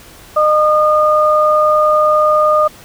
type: tone pair together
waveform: sine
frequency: 610 / 1220 Hz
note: D#5 / D#6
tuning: -34 / -34 cents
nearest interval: octave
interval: 1200 cents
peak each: -11 dBFS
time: 0.36-2.68 s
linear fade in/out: 10 ms
effects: pink hiss -39 dBFS RMS until 2.84 s